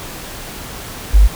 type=tone; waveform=sine; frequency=50.4 Hz; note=G1; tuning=49 cents sharp; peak=-4 dBFS; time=1.13-1.28 s; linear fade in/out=20 ms; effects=pink hiss -30 dBFS RMS until 1.35 s